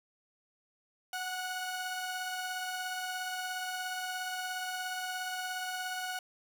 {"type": "tone pair together", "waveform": "sawtooth", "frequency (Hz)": [740, 1463], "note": ["F#5", "F#6"], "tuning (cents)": [0, -20], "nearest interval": "octave", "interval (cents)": 1180, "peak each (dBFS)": [-34, -35], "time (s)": [1.13, 6.19], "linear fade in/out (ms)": 2, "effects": []}